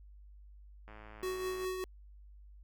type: click train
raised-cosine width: 0.5 ms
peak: -37 dBFS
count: 83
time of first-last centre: 0.88-1.646 s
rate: 107 Hz
type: tone with tremolo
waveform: square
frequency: 371.8 Hz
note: F#4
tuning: 8 cents sharp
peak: -34 dBFS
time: 1.23-1.84 s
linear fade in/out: 0 ms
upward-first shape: triangle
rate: 5.1 Hz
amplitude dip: 45%
effects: added 50 Hz sine -52 dBFS peak until 2.63 s